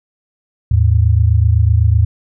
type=tone pair together; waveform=sine; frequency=79.57 / 107.5 Hz; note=D#2 / A2; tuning=+39 / -40 cents; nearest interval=perfect fourth; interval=521 cents; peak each=-11 dBFS; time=0.71-2.05 s; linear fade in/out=5 ms; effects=none

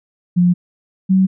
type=tone pair in turn; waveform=sine; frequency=177.1 / 189.17 Hz; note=F3 / F#3; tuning=+24 / +39 cents; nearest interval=minor second; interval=115 cents; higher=second; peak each=-9 dBFS; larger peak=neither; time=0.36-0.54 / 1.09-1.27 s; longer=neither; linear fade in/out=20 ms; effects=none

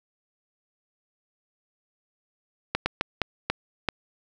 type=slowing click train; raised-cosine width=0.3 ms; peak=-7 dBFS; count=6; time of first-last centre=2.75-3.888 s; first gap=110 ms; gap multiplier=1.37; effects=none

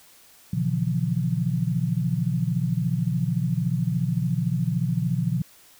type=tone cluster; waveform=sine; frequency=120.3 / 140.3 / 163.9 / 177.6 Hz; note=B2 / C#3 / E3 / F3; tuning=-45 / +21 / -10 / +29 cents; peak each=-27 dBFS; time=0.53-5.42 s; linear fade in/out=5 ms; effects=white hiss -53 dBFS RMS until 5.79 s

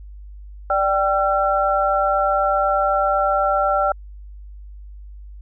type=tone cluster; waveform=sine; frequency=589 / 779 / 1354 Hz; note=D5 / G5 / E6; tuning=+5 / -11 / +46 cents; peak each=-20 dBFS; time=0.7-3.92 s; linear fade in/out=2 ms; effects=added 50 Hz sine -35 dBFS peak until 5.41 s

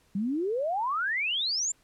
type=exponential sweep; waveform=sine; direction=up; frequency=187.2 to 7440 Hz; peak=-26 dBFS; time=0.15-1.72 s; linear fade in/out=5 ms; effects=pink hiss -65 dBFS RMS until 1.83 s + low-pass 12000 Hz 12 dB/octave

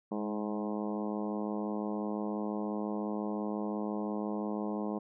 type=harmonic tone with a mistuned harmonic; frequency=105.8 Hz; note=G#2; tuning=33 cents sharp; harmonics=2 / 3 / 4 / 5 / 6 / 7 / 8 / 9 / 10; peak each=-35 / -39 / -41 / -43 / -45 / -46 / -47 / -48 / -49 dBFS; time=0.11-4.99 s; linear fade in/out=10 ms; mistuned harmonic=2; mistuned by=-24 cents; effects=none

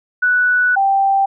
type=tone pair in turn; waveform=sine; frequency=1480 / 784 Hz; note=F#6 / G5; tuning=0 / 0 cents; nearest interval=major seventh; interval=1100 cents; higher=first; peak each=-11 dBFS; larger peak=neither; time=0.22-0.76 / 0.76-1.26 s; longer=first; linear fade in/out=10 ms; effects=none

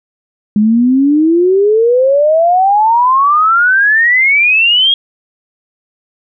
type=exponential sweep; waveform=sine; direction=up; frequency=205.4 to 3300 Hz; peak=-6 dBFS; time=0.56-4.94 s; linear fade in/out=2 ms; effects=none

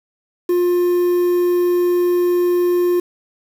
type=tone with quantisation; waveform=triangle; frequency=353.8 Hz; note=F4; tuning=23 cents sharp; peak=-11 dBFS; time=0.49-3 s; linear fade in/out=5 ms; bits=6; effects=none

